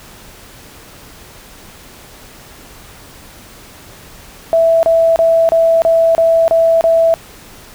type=tone bursts; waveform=sine; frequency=659.3 Hz; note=E5; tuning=in tune; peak=-7 dBFS; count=8; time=4.53-7.14 s; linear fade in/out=0 ms; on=300 ms; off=30 ms; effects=pink hiss -38 dBFS RMS until 7.74 s